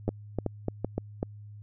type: two click trains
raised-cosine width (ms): 2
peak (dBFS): -15 / -15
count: 4 / 4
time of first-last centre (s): 0.09-0.98 / 0.08-1.229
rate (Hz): 3.37 / 2.61
effects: added 104 Hz sine -43 dBFS peak until 1.62 s